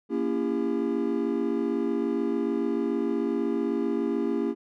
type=chord; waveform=triangle; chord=A# diminished seventh; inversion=none; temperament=just; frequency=233.1 / 279.7 / 335.6 / 402.8 Hz; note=A#3 / C#4 / E4 / G4; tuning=0 / +16 / +31 / +47 cents; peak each=-28 dBFS; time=0.09-4.55 s; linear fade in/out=50 ms; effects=none